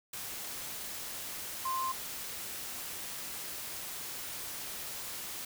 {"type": "tone in noise", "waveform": "sine", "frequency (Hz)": 1048, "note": "C6", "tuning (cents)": 2, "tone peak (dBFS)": -31, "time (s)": [1.65, 1.92], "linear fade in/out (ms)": 5, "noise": "white", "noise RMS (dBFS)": -41, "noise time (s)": [0.13, 5.45], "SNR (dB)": 7, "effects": []}